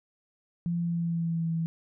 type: tone with pitch glide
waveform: sine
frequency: 171.4 to 164.32 Hz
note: F3 to E3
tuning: -32 to -5 cents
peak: -26 dBFS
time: 0.66-1.66 s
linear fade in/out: 0 ms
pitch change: -73 cents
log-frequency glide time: 0.78-1.51 s
effects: none